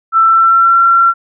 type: tone with pitch glide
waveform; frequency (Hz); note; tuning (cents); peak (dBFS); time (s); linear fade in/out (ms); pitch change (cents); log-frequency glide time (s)
sine; 1332 to 1363.1; E6 to F6; +18 to -42; -5; 0.12-1.14; 50; +40; 0.22-0.8
effects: none